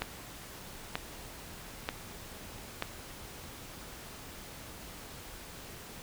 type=click train; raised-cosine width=0.3 ms; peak=-15 dBFS; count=4; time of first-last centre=0.02-2.824 s; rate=1.07 Hz; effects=pink hiss -47 dBFS RMS until 6.02 s